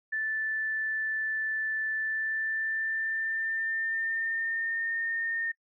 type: tone with pitch glide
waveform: sine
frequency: 1757 to 1827.4 Hz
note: A6 to A#6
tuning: -3 to -35 cents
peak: -28 dBFS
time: 0.12-5.52 s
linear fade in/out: 10 ms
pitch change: +68 cents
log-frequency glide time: 1.95-4.92 s
effects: noise-tail reverb RT60 0.1 s tail -24 dB re dry